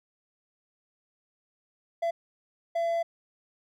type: tone bursts at uneven times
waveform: triangle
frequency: 674 Hz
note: E5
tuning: 38 cents sharp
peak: -23 dBFS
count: 2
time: 2.02-2.11 / 2.75-3.03 s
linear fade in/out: 10 ms
effects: none